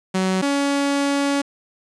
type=tone pair in turn; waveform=sawtooth; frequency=187.9 / 281.5 Hz; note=F#3 / C#4; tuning=+27 / +27 cents; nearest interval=perfect fifth; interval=700 cents; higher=second; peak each=-14 dBFS; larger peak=neither; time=0.14-0.42 / 0.42-1.42 s; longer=second; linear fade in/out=10 ms; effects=resampled to 22050 Hz + 7-bit